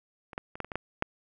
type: clicks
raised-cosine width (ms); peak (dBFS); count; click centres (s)
0.5; -28 / -18 / -26 / -17 / -26 / -22 / -15 / -11; 8; 0.332 / 0.379 / 0.555 / 0.603 / 0.646 / 0.718 / 0.756 / 1.024
effects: none